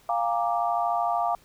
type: chord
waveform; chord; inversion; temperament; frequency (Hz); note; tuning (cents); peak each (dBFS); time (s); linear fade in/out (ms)
sine; Bb dominant seventh; second; equal with one note detuned; 698.5 / 811.6 / 932.3 / 1174.7; F5 / Ab5 / Bb5 / D6; 0 / -40 / 0 / 0; -25 / -30 / -31 / -30; 0.09-1.35; 2
effects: pink hiss -58 dBFS RMS until 1.44 s